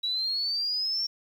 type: exponential sweep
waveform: sine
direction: up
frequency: 3882 to 5510 Hz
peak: -26 dBFS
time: 0.03-1.07 s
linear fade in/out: 10 ms
effects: 9-bit